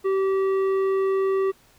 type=tone with tanh clipping; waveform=sine; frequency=385.8 Hz; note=G4; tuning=28 cents flat; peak=-21 dBFS; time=0.04-1.52 s; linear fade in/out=20 ms; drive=10 dB; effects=pink hiss -57 dBFS RMS until 1.78 s